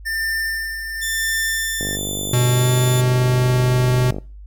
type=tone with tremolo; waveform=square; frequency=1794 Hz; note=A6; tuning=33 cents sharp; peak=-20 dBFS; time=0.05-1.97 s; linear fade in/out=20 ms; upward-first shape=sine; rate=0.95 Hz; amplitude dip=55%
type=tone; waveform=15% pulse; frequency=3520 Hz; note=A7; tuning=in tune; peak=-17 dBFS; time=1.01-3.02 s; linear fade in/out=20 ms
type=click train; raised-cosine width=2 ms; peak=-14 dBFS; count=119; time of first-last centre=1.81-4.184 s; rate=49.7 Hz
type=tone with pitch glide; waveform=square; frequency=123.47 to 125.63 Hz; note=B2 to B2; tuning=0 to +30 cents; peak=-15 dBFS; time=2.33-4.11 s; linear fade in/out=5 ms; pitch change=+30 cents; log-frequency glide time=2.48-2.7 s
effects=noise-tail reverb RT60 0.4 s tail -23 dB re dry + added 50 Hz sine -35 dBFS peak until 4.46 s